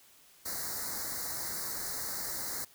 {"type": "band-stop noise", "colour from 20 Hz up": "white", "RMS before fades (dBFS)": -37, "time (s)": [0.45, 2.65], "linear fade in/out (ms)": 10, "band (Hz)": [2100, 4000], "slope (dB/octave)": 96, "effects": ["white hiss -60 dBFS RMS until 2.74 s"]}